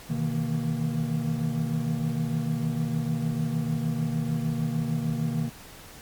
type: tone cluster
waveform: triangle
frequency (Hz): 126.1 / 156.3 / 162.9 / 232.2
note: B2 / D#3 / E3 / A#3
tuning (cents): +36 / +8 / -20 / -7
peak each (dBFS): -30 / -26 / -31 / -28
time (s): 0.09-5.5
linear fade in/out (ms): 20
effects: pink hiss -46 dBFS RMS until 6.01 s + MP3 96 kbps